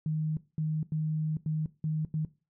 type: tone bursts at uneven times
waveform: sine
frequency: 155.56 Hz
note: D#3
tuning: in tune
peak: -27 dBFS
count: 6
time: 0.06-0.37 / 0.58-0.83 / 0.92-1.37 / 1.46-1.66 / 1.84-2.05 / 2.14-2.25 s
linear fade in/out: 2 ms
effects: noise-tail reverb RT60 0.3 s tail -18 dB re dry